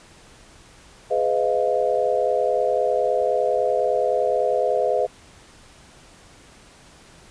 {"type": "chord", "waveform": "sine", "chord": "F half-diminished seventh", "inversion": "first", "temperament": "just", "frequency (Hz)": [419.1, 502.9, 628.6, 698.5], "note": ["Ab4", "Cb5", "Eb5", "F5"], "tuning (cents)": [16, 31, 18, 0], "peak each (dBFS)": [-25, -22, -23, -25], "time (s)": [1.1, 5.07], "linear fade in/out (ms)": 20, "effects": ["pink hiss -49 dBFS RMS until 7.3 s", "resampled to 22050 Hz"]}